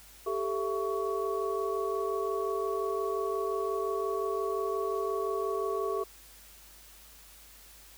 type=tone cluster; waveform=sine; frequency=392.9 / 438.6 / 668 / 1122 Hz; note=G4 / A4 / E5 / C#6; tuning=+4 / -6 / +23 / +21 cents; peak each=-32 / -34 / -39 / -35 dBFS; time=0.26-6.04 s; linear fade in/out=10 ms; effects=added 50 Hz sine -58 dBFS peak until 7.97 s + white hiss -54 dBFS RMS until 7.97 s